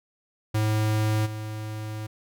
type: tone with level steps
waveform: square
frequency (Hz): 107.9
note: A2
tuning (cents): -33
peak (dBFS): -22 / -32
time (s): 0.54-2.07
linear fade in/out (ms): 10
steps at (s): 1.25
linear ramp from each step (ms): 20
effects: none